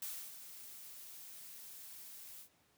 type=noise with ADSR envelope; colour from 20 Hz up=blue; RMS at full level=-42 dBFS; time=0.02-2.49 s; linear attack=3 ms; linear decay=290 ms; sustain=-10 dB; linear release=89 ms; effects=pink hiss -72 dBFS RMS until 2.77 s + high-pass 100 Hz 12 dB/octave